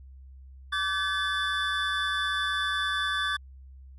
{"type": "tone cluster", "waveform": "triangle", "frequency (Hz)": [1160, 1529, 1713, 3485], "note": ["D6", "G6", "A6", "A7"], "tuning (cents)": [-22, -44, -47, -17], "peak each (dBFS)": -30, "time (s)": [0.72, 3.37], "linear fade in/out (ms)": 10, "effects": ["added 66 Hz sine -45 dBFS peak until 3.98 s", "resampled to 32000 Hz"]}